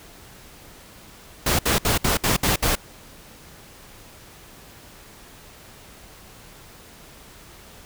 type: noise bursts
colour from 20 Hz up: pink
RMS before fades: -20 dBFS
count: 7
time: 1.46-2.754 s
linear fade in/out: 5 ms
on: 130 ms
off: 64 ms
effects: pink hiss -46 dBFS RMS until 7.85 s